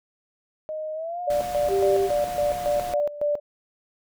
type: tone with pitch glide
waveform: sine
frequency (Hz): 621 to 713.3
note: D#5 to F5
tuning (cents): -3 to +36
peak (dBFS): -28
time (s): 0.69-3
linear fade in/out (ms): 0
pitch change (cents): +239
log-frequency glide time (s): 0.94-1.21
type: tone with tremolo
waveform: sine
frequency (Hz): 587.3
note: D5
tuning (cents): 0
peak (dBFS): -20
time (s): 1.27-3.4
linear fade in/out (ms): 10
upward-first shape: square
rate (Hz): 3.6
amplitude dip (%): 80
type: noise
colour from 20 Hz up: pink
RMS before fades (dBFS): -38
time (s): 1.3-2.94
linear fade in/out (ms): 2
type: tone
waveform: sine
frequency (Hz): 392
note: G4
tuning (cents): 0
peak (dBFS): -19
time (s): 1.68-2.1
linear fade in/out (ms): 50
effects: none